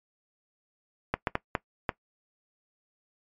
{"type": "clicks", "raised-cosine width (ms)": 0.5, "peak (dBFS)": -10, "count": 5, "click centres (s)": [1.14, 1.272, 1.354, 1.552, 1.892], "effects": ["noise-tail reverb RT60 0.1 s tail -19 dB re dry", "MP3 96 kbps"]}